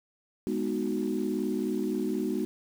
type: chord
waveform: sine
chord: G# minor seventh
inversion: none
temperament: equal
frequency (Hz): 207.7 / 246.9 / 311.1 / 370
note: G#3 / B3 / D#4 / F#4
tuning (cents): 0 / 0 / 0 / 0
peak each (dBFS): -32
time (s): 0.47-2.45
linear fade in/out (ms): 0
effects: tanh soft clip ceiling -18 dBFS + 8-bit